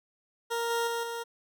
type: tone with level steps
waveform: 20% pulse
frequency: 466.2 Hz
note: A#4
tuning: in tune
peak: -24 / -22 / -25 / -29 dBFS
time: 0.5-1.24 s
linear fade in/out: 20 ms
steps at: 0.7 / 0.87 / 1.03 s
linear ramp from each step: 5 ms
effects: none